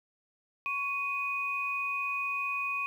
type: tone pair together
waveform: sine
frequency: 1108.7 / 2489 Hz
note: C#6 / D#7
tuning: 0 / 0 cents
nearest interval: octave + major second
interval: 1400 cents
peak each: -35 / -31 dBFS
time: 0.66-2.86 s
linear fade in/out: 0 ms
effects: 10-bit